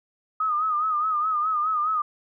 sine tone with vibrato, 1244.5 Hz, D#6, in tune, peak -21 dBFS, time 0.4-2.02 s, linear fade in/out 5 ms, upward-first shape sine, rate 4.8 Hz, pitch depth 73 cents each way, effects none

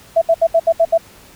sine tone bursts, 662 Hz, E5, 7 cents sharp, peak -8 dBFS, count 7, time 0.16-0.979 s, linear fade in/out 10 ms, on 57 ms, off 70 ms, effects pink hiss -44 dBFS RMS until 1.35 s

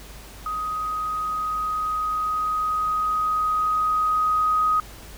sine tone with level ramp, 1254 Hz, D#6, 13 cents sharp, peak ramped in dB -25 to -17 dBFS, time 0.46-4.8 s, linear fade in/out 2 ms, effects added 50 Hz sine -42 dBFS peak until 5.17 s + pink hiss -44 dBFS RMS until 5.17 s

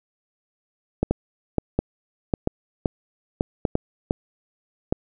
clicks, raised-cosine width 2 ms, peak -6 dBFS, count 12, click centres 1.03 / 1.11 / 1.583 / 1.79 / 2.338 / 2.474 / 2.858 / 3.409 / 3.652 / 3.754 / 4.109 / 4.925 s, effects none

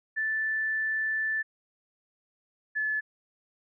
sine tone pair in turn, 1758 / 1725.8 Hz, A6 / A6, -2 / -34 cents, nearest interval unison, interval 32 cents, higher first, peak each -26 dBFS, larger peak neither, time 0.16-1.43 / 2.75-3.01 s, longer first, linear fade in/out 20 ms, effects none

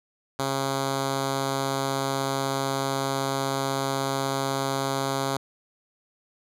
5% pulse tone with notch filter, 136.1 Hz, C#3, 31 cents flat, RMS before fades -27 dBFS, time 0.39-5.37 s, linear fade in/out 2 ms, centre 1800 Hz, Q 2, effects low-pass 12000 Hz 12 dB/octave

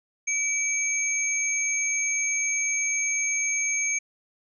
sine tone pair together, 2300 / 6446 Hz, D7 / G8, -37 / +47 cents, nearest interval octave + tritone, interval 1784 cents, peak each -26 dBFS, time 0.27-3.99 s, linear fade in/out 10 ms, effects none

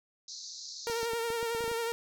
pink band-pass noise, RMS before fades -44 dBFS, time 0.28-1.06 s, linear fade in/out 2 ms, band 4000 to 6700 Hz, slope 96 dB/octave
sawtooth tone with vibrato, 462.1 Hz, A#4, 15 cents flat, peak -27 dBFS, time 0.87-1.92 s, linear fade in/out 0 ms, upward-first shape triangle, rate 11 Hz, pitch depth 42 cents each way
clicks, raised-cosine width 2 ms, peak -30 dBFS, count 10, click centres 0.899 / 1.031 / 1.134 / 1.303 / 1.429 / 1.549 / 1.607 / 1.641 / 1.679 / 1.715 s
effects none

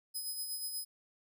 5% pulse tone with tremolo, 5040 Hz, D#8, 21 cents sharp, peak -30 dBFS, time 0.14-0.85 s, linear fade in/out 20 ms, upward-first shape sine, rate 8.3 Hz, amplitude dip 45%, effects none

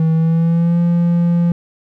triangle tone with pitch glide, 161.2 to 171.77 Hz, E3 to F3, -38 to -28 cents, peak -9 dBFS, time 0-1.52 s, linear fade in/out 2 ms, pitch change +110 cents, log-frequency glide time 0.13-0.79 s, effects none

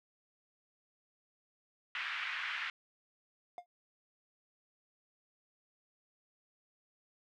white band-pass noise, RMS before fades -39 dBFS, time 1.95-2.7 s, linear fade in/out 2 ms, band 1300 to 2600 Hz, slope 24 dB/octave
triangle tone with exponential decay, 708 Hz, F5, 23 cents sharp, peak -36 dBFS, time 3.58-3.66 s, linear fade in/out 1 ms, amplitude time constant 16 ms
effects none

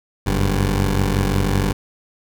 15% pulse tone pair together, 46.36 / 98 Hz, F#1 / G2, +4 / 0 cents, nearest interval octave + minor second, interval 1296 cents, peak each -12 / -14 dBFS, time 0.26-1.73 s, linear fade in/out 10 ms, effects none

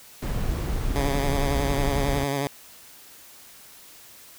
brown noise, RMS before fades -26 dBFS, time 0.22-2.24 s, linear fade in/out 5 ms
10% pulse tone with vibrato, 139.8 Hz, C#3, 15 cents sharp, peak -16 dBFS, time 0.96-2.47 s, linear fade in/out 0 ms, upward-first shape sine, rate 11 Hz, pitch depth 44 cents each way
effects white hiss -48 dBFS RMS until 4.38 s

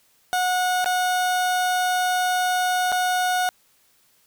30% pulse tone with dropouts, 730 Hz, F#5, 24 cents flat, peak -17 dBFS, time 0.33-3.49 s, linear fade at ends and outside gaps 0 ms, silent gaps 0.844-0.859 / 2.919-2.924 s, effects white hiss -61 dBFS RMS until 4.26 s

